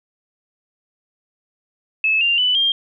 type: tone with pitch steps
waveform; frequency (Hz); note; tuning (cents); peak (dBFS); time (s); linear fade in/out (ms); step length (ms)
sine; 2600 / 2787 / 2987 / 3201; E7 / F7 / F#7 / G7; -24 / -4 / +16 / +36; -14; 2.04-2.72; 2; 170
effects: none